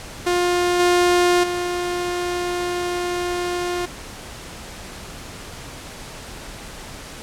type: tone with level steps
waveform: sawtooth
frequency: 354 Hz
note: F4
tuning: 23 cents sharp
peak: -13 / -10 / -18 dBFS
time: 0.26-3.86 s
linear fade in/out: 10 ms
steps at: 0.79 / 1.43 s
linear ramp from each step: 10 ms
effects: pink hiss -36 dBFS RMS until 7.22 s + low-pass 10000 Hz 12 dB/octave